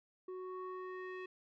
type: tone with low-pass filter sweep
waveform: square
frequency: 370 Hz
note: F#4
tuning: in tune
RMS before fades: -45 dBFS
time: 0.28-1.26 s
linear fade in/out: 5 ms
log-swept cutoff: 750 to 2400 Hz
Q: 2.6
effects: none